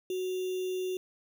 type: tone with sample-and-hold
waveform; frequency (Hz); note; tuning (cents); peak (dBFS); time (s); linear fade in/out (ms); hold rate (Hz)
sine; 370; F#4; 0; -30; 0.1-0.97; 2; 3150
effects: none